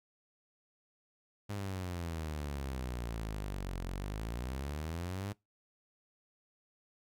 sawtooth exponential two-way sweep, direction down then up, 103.83 to 43.65 to 103.83 Hz, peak -33 dBFS, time 1.49-5.33 s, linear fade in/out 10 ms, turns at 3.84 s, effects noise-tail reverb RT60 0.2 s tail -24 dB re dry + Opus 48 kbps

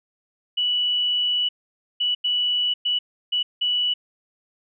sine tone bursts at uneven times, 2952 Hz, F#7, 5 cents flat, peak -19 dBFS, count 6, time 0.57-1.49 / 2-2.15 / 2.24-2.74 / 2.85-2.99 / 3.32-3.43 / 3.61-3.94 s, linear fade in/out 10 ms, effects none

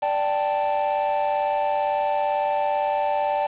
triangle chord, D suspended fourth, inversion none, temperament just, 587.3 / 783.1 / 881 Hz, D5 / G5 / A5, 0 / -2 / +2 cents, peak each -23 dBFS, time 0.02-3.47 s, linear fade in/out 10 ms, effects resampled to 8000 Hz + 7-bit

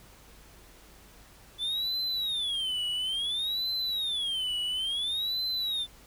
triangle tone with vibrato, 3453 Hz, A7, 33 cents flat, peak -27 dBFS, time 1.58-5.87 s, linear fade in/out 50 ms, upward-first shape sine, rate 0.58 Hz, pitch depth 280 cents each way, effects added 50 Hz sine -57 dBFS peak until 6.06 s + pink hiss -55 dBFS RMS until 6.06 s

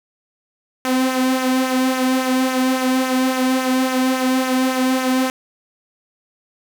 sawtooth tone with flanger, 258.4 Hz, C4, 21 cents flat, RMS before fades -18 dBFS, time 0.85-5.3 s, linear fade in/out 0 ms, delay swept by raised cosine 0.22 to 2.42 ms, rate 3.6 Hz, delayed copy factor -0.55, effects none

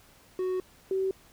triangle / sine tone pair in turn, 370 / 382.2 Hz, F#4 / G4, 0 / -44 cents, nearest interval minor second, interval 56 cents, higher second, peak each -25 dBFS, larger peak neither, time 0.39-0.6 / 0.91-1.11 s, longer first, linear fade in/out 2 ms, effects pink hiss -58 dBFS RMS until 1.32 s

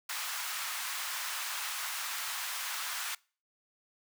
pink high-pass noise, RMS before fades -37 dBFS, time 0.09-3.15 s, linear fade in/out 5 ms, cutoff 1000 Hz, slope 24 dB/octave, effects noise-tail reverb RT60 0.4 s tail -25 dB re dry

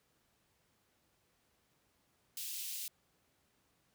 white high-pass noise, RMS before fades -42 dBFS, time 2.37-2.88 s, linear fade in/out 2 ms, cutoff 2700 Hz, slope 24 dB/octave, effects pink hiss -75 dBFS RMS until 3.94 s + high-pass 60 Hz 12 dB/octave

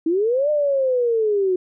sine linear two-way sweep, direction up then down, 311.1 to 606 to 360 Hz, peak -16 dBFS, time 0.06-1.56 s, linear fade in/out 5 ms, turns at 0.5 s, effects none

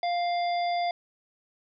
harmonic tone with a mistuned harmonic, 699 Hz, F5, 1 cent sharp, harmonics 1 / 3 / 5 / 7, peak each -25 / -37 / -41 / -41 dBFS, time 0.03-0.91 s, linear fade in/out 2 ms, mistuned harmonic 7, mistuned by -27 cents, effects none

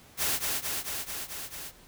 white noise with echo, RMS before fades -28 dBFS, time 0.17-0.4 s, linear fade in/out 50 ms, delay 220 ms, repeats 6, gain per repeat -2 dB, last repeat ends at 1.72 s, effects pink hiss -55 dBFS RMS until 1.87 s

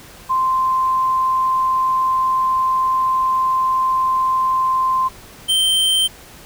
sine / square tone pair in turn, 1042 / 3122 Hz, C6 / G7, -7 / -8 cents, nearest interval octave + perfect fifth, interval 1899 cents, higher second, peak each -14 dBFS, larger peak neither, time 0.29-5.09 / 5.48-6.08 s, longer first, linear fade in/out 20 ms, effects pink hiss -41 dBFS RMS until 6.45 s

